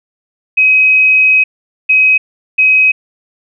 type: tone bursts at uneven times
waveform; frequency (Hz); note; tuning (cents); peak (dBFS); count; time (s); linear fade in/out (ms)
sine; 2534; D#7; +31; -5; 3; 0.57-1.44 / 1.89-2.18 / 2.58-2.92; 10
effects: none